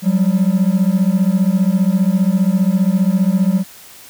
triangle beating tone pair, 181.6 / 196.6 Hz, F#3 / G3, -32 / +5 cents, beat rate 15 Hz, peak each -12 dBFS, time 0.02-3.64 s, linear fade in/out 50 ms, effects tanh soft clip ceiling -2 dBFS + white hiss -40 dBFS RMS until 4.09 s

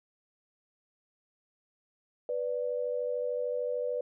sine tone pair together, 493.9 / 587.3 Hz, B4 / D5, 0 / 0 cents, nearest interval minor third, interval 300 cents, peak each -31 / -34 dBFS, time 2.29-4.01 s, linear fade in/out 2 ms, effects none

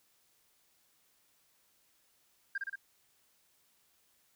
sine tone with echo, 1598 Hz, G6, 33 cents sharp, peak -31 dBFS, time 2.55-2.58 s, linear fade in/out 5 ms, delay 59 ms, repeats 3, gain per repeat -2 dB, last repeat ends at 2.757 s, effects tanh soft clip ceiling -29 dBFS + white hiss -71 dBFS RMS until 4.35 s

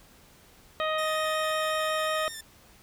harmonic tone, 625 Hz, D#5, 8 cents sharp, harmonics 1 / 2 / 3 / 4 / 5 / 6, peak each -29 / -30 / -35 / -39 / -39 / -39 dBFS, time 0.8-2.28 s, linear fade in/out 0 ms
10% pulse tone with vibrato, 1800 Hz, A6, 39 cents sharp, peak -29 dBFS, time 0.98-2.41 s, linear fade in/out 5 ms, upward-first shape square, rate 5.5 Hz, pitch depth 25 cents each way
effects pink hiss -56 dBFS RMS until 2.82 s

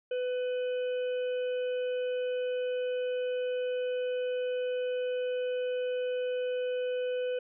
harmonic tone, 500 Hz, B4, 21 cents sharp, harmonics 1 / 3 / 5 / 6, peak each -29 / -46 / -49 / -49 dBFS, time 0.11-7.39 s, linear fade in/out 5 ms, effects none

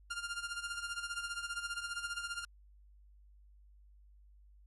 sawtooth tone with tremolo, 1401 Hz, F6, 5 cents sharp, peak -32 dBFS, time 0.1-2.45 s, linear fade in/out 10 ms, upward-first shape sine, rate 15 Hz, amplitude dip 75%, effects added 50 Hz sine -58 dBFS peak until 4.66 s + AAC 32 kbps

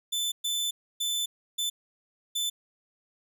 sawtooth tone bursts at uneven times, 3520 Hz, A7, in tune, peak -24 dBFS, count 5, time 0.12-0.32 / 0.44-0.71 / 1-1.26 / 1.58-1.7 / 2.35-2.5 s, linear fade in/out 10 ms, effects 11-bit

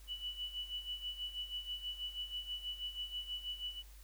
sine tone with tremolo, 2960 Hz, F#7, in tune, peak -37 dBFS, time 0.07-3.83 s, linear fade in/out 50 ms, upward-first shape sine, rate 6.2 Hz, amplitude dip 75%, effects added 50 Hz sine -53 dBFS peak until 4.03 s + white hiss -63 dBFS RMS until 4.03 s

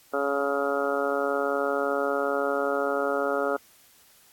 harmonic tone, 140.4 Hz, C#3, 22 cents sharp, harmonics 2 / 3 / 4 / 5 / 6 / 7 / 8 / 9 / 10, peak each -34 / -29 / -28 / -33 / -38 / -42 / -41 / -32 / -33 dBFS, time 0.13-3.57 s, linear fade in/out 10 ms, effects white hiss -57 dBFS RMS until 4.32 s + AAC 64 kbps

